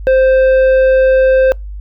sine tone with tanh clipping, 523.3 Hz, C5, in tune, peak -8 dBFS, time 0.07-1.52 s, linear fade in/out 0 ms, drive 8 dB, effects noise-tail reverb RT60 0.2 s tail -26 dB re dry + added 50 Hz sine -23 dBFS peak until 1.8 s

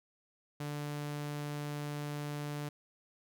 sawtooth tone, 146.83 Hz, D3, in tune, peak -33 dBFS, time 0.6-2.69 s, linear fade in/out 5 ms, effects none

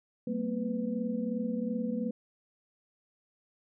sine tone cluster, 190.6 / 226.8 / 249.6 / 498.1 Hz, G3 / A#3 / B3 / B4, -48 / -47 / +19 / +15 cents, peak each -38 / -32 / -37 / -38 dBFS, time 0.27-2.11 s, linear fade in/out 5 ms, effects none

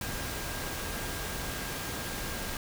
sine tone in noise, 1610 Hz, G6, 46 cents sharp, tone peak -45 dBFS, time 0.01-2.57 s, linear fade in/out 2 ms, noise pink, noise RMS -36 dBFS, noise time 0.01-2.57 s, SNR -12 dB, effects none

